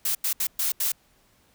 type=noise bursts at uneven times; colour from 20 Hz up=blue; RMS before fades=-25 dBFS; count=5; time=0.05-0.15 / 0.24-0.33 / 0.4-0.47 / 0.59-0.72 / 0.8-0.92 s; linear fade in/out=5 ms; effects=pink hiss -62 dBFS RMS until 1.54 s